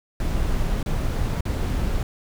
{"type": "noise with dropouts", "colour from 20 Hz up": "brown", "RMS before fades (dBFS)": -23, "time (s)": [0.2, 2.03], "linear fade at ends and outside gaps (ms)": 2, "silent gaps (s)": [[0.829, 0.86], [1.408, 1.453]], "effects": []}